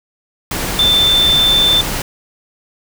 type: tone in noise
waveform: sine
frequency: 3546 Hz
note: A7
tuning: 13 cents sharp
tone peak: -9 dBFS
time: 0.79-1.81 s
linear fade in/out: 2 ms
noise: pink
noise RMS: -20 dBFS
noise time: 0.51-2.02 s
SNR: +8 dB
effects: none